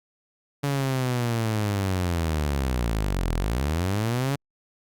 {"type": "linear two-way sweep", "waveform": "sawtooth", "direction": "down then up", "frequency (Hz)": [143.3, 39.66, 143.3], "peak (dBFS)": -19, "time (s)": [0.63, 4.36], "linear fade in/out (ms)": 10, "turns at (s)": 3.34, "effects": ["Opus 48 kbps"]}